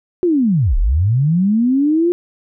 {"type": "linear two-way sweep", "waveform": "sine", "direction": "down then up", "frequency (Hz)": [370, 30.68, 356.1], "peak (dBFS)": -11, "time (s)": [0.23, 2.12], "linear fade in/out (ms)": 0, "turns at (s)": 0.77, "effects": []}